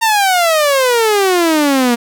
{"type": "exponential sweep", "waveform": "sawtooth", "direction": "down", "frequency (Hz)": [922, 233.1], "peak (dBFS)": -6, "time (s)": [0.01, 1.96], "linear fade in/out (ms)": 20, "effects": []}